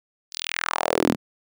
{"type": "tone with high-pass filter sweep", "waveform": "sawtooth", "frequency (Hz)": 41.2, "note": "E1", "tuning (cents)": 0, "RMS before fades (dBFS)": -24, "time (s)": [0.31, 1.16], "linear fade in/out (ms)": 50, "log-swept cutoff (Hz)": [5200, 200], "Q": 2.9, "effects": []}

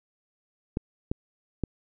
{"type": "clicks", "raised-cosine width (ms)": 3, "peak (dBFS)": -14, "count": 3, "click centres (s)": [0.771, 1.115, 1.637], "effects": []}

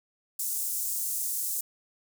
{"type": "high-pass noise", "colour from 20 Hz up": "pink", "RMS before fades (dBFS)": -31, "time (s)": [0.39, 1.61], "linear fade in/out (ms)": 5, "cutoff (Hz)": 7500, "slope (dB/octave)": 24, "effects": []}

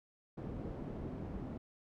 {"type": "low-pass noise", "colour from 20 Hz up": "white", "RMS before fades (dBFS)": -43, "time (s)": [0.37, 1.58], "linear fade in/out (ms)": 10, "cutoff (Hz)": 300, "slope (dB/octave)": 12, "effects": []}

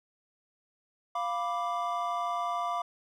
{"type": "chord", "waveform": "triangle", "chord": "B diminished", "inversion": "second", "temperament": "equal", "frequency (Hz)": [698.5, 987.8, 1174.7], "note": ["F5", "B5", "D6"], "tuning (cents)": [0, 0, 0], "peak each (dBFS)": [-31, -34, -31], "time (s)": [1.15, 2.82], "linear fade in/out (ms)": 5, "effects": []}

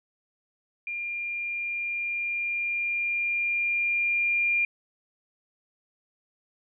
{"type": "tone with level ramp", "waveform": "sine", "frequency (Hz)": 2400, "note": "D7", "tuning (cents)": 37, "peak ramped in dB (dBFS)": [-30, -21], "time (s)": [0.87, 4.65], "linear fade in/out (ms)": 2, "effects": []}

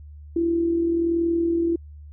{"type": "tone with amplitude modulation", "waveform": "sine", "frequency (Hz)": 336.3, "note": "E4", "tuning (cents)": 35, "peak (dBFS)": -17, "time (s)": [0.36, 1.76], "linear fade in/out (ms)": 5, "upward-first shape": "sine", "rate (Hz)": 41.2, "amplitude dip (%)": 40, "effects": ["added 74 Hz sine -39 dBFS peak until 2.12 s"]}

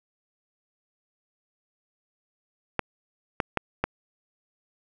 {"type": "clicks", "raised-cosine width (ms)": 0.5, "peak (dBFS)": -8, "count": 4, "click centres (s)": [2.793, 3.402, 3.573, 3.84], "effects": []}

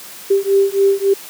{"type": "beating tone pair", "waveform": "sine", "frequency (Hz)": [392, 395.6], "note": ["G4", "G4"], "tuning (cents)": [0, 16], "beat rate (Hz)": 3.6, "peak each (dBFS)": -14, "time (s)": [0.3, 1.14], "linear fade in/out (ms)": 10, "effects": ["white hiss -35 dBFS RMS until 1.29 s", "high-pass 150 Hz 12 dB/octave"]}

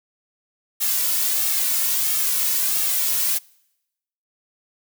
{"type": "noise with flanger", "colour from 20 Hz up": "blue", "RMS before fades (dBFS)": -21, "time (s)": [0.8, 3.39], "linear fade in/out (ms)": 20, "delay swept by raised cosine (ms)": [2, 2.55], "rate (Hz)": 1.5, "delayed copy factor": -0.65, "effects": ["noise-tail reverb RT60 0.9 s tail -26 dB re dry"]}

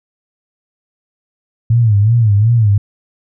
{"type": "tone with vibrato", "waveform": "sine", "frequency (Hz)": 109.6, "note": "A2", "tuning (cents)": -6, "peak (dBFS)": -7, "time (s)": [1.7, 2.78], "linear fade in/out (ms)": 5, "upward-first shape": "sine", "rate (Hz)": 2.7, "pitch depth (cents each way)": 150, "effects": []}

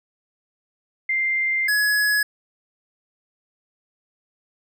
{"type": "tone pair in turn", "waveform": ["sine", "square"], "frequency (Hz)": [2094, 1686.2], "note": ["C7", "G#6"], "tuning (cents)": [1, 26], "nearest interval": "major third", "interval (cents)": 375, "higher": "first", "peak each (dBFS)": [-19, -18], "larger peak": "second", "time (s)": [[1.09, 1.68], [1.68, 2.23]], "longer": "first", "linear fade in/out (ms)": 5, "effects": []}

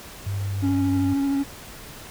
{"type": "tone with pitch glide", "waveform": "sine", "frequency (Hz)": [99.1, 97.29], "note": ["G2", "G2"], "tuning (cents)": [19, -13], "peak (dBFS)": -24, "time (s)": [0.26, 1.14], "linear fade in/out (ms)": 10, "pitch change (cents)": -32, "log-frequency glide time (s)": [0.42, 0.97]}
{"type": "tone with vibrato", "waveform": "triangle", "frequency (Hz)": 277.3, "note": "C#4", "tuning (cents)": 1, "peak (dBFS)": -18, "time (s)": [0.62, 1.44], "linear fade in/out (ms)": 20, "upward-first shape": "sine", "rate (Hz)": 13, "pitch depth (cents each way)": 18}
{"effects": ["pink hiss -41 dBFS RMS until 2.1 s"]}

